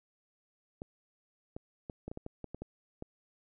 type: clicks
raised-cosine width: 2 ms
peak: -27 dBFS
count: 11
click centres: 0.819 / 1.565 / 1.898 / 2.08 / 2.115 / 2.174 / 2.264 / 2.443 / 2.546 / 2.62 / 3.024 s
effects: none